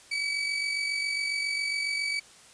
30% pulse tone with amplitude modulation, 2284 Hz, D7, 49 cents flat, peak -23 dBFS, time 0.11-2.2 s, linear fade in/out 10 ms, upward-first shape sine, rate 47.3 Hz, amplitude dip 45%, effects white hiss -53 dBFS RMS until 2.53 s + resampled to 22050 Hz

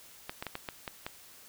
clicks, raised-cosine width 0.3 ms, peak -20 dBFS, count 7, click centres 0.295 / 0.425 / 0.467 / 0.554 / 0.688 / 0.878 / 1.065 s, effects white hiss -54 dBFS RMS until 1.48 s

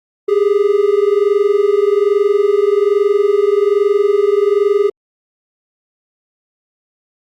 triangle tone pair together, 397.1 / 418.3 Hz, G4 / G#4, +22 / +12 cents, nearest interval minor second, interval 90 cents, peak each -11 dBFS, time 0.28-4.9 s, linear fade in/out 10 ms, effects Opus 48 kbps

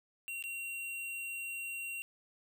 square tone with dropouts, 2747 Hz, F7, 29 cents flat, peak -39 dBFS, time 0.28-2.02 s, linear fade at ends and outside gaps 0 ms, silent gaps 0.425-0.439 s, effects none

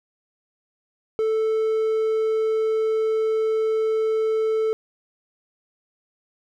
triangle tone, 440 Hz, A4, in tune, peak -17 dBFS, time 1.19-4.73 s, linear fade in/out 0 ms, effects none

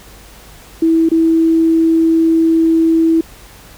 sine tone with dropouts, 326.3 Hz, E4, 18 cents flat, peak -8 dBFS, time 0.82-3.21 s, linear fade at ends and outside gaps 5 ms, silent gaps 1.09-1.115 s, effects added 51 Hz sine -43 dBFS peak until 3.77 s + pink hiss -40 dBFS RMS until 3.77 s

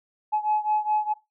sine beating tone pair, 849 / 853.8 Hz, G#5 / G#5, +38 / +48 cents, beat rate 4.8 Hz, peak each -23 / -25 dBFS, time 0.32-1.14 s, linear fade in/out 20 ms, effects noise-tail reverb RT60 0.2 s tail -17 dB re dry + tanh soft clip ceiling -15 dBFS

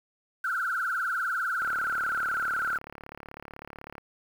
sine tone with vibrato, 1435 Hz, F6, 47 cents sharp, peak -26 dBFS, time 0.44-2.78 s, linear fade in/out 5 ms, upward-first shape triangle, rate 20 Hz, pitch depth 180 cents each way
click train, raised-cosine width 0.5 ms, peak -26 dBFS, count 86, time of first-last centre 1.62-3.981 s, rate 36 Hz
effects 8-bit

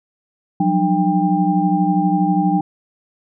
sine tone cluster, 177 / 189.3 / 302.4 / 795 Hz, F3 / F#3 / D#4 / G5, +23 / +40 / -49 / +24 cents, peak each -19 dBFS, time 0.6-2.61 s, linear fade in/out 5 ms, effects none

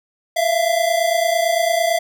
square tone pair together, 659.3 / 688.2 Hz, E5 / F5, 0 / -26 cents, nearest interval minor second, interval 74 cents, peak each -19 dBFS, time 0.36-1.99 s, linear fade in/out 10 ms, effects none

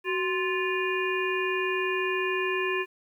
harmonic tone with a mistuned harmonic, 349.2 Hz, F4, in tune, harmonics 1 / 3 / 5 / 7 / 8, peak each -28 / -33 / -32 / -32 / -38 dBFS, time 0.04-2.86 s, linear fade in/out 50 ms, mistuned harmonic 1, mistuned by +120 cents, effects 10-bit

